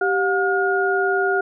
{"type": "tone cluster", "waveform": "sine", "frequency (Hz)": [390.5, 720, 1431], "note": ["G4", "F#5", "F6"], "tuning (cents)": [-7, -47, 42], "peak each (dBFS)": [-20, -23, -21], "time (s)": [0.01, 1.41], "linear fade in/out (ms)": 5, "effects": []}